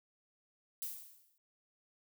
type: noise with exponential decay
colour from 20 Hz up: violet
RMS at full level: -38 dBFS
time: 0.82-1.38 s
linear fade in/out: 1 ms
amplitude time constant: 120 ms
effects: none